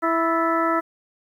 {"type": "harmonic tone with a mistuned harmonic", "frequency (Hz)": 329.6, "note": "E4", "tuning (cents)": 0, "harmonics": [1, 2, 3, 4, 5, 6], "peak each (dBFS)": [-24, -25, -27, -22, -32, -33], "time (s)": [0.02, 0.81], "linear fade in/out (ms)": 20, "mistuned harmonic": 5, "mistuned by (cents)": 94, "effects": ["9-bit"]}